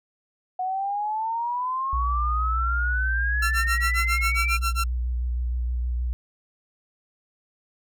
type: exponential sweep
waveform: sine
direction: up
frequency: 732 to 2407 Hz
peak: -24 dBFS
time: 0.59-4.57 s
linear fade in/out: 5 ms
type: tone with vibrato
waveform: sine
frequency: 60.8 Hz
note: B1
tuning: 26 cents flat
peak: -23 dBFS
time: 1.93-6.13 s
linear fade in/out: 0 ms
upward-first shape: square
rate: 6.4 Hz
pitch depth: 21 cents each way
type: tone with tremolo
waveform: sawtooth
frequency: 1356 Hz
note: E6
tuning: 49 cents sharp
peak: -19 dBFS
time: 3.42-4.84 s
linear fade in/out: 5 ms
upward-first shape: sine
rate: 7.4 Hz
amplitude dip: 100%
effects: none